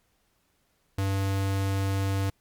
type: tone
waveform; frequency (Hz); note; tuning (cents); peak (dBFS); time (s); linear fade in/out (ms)
square; 97.5; G2; -9; -25; 0.98-2.3; 5
effects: pink hiss -70 dBFS RMS until 2.4 s + MP3 96 kbps